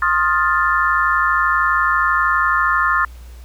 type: chord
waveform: sine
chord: F dominant seventh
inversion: second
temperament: equal with one note detuned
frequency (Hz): 1063 / 1244.5 / 1396.9 / 1760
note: C6 / Eb6 / F6 / A6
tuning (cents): +27 / 0 / 0 / 0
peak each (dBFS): -19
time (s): 0.02-3.05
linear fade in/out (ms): 2
effects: added 60 Hz sine -34 dBFS peak until 3.44 s + pink hiss -49 dBFS RMS until 3.44 s